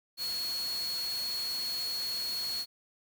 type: tone in noise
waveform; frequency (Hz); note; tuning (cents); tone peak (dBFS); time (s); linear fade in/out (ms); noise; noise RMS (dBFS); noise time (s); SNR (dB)
sine; 4339; C#8; -38; -32; 0.17-2.66; 50; white; -42; 0.17-2.66; +7
effects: none